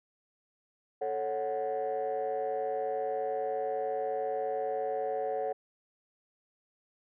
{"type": "chord", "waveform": "sine", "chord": "F# minor", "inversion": "first", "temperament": "equal", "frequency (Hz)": [440, 554.4, 740], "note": ["A4", "C#5", "F#5"], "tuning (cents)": [0, 0, 0], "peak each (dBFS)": -33, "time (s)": [1.01, 5.53], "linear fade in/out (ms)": 10, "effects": ["tanh soft clip ceiling -25 dBFS"]}